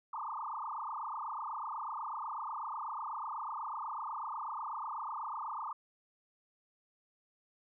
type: tone with frequency modulation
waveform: sine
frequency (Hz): 1052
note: C6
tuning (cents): +9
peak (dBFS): -37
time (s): 0.13-5.73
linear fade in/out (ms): 5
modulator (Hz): 28.1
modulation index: 6.7
effects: none